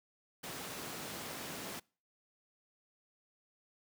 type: high-pass noise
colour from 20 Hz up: pink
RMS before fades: -44 dBFS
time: 0.43-1.8 s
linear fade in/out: 10 ms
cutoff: 160 Hz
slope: 12 dB/octave
effects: noise-tail reverb RT60 0.4 s tail -26 dB re dry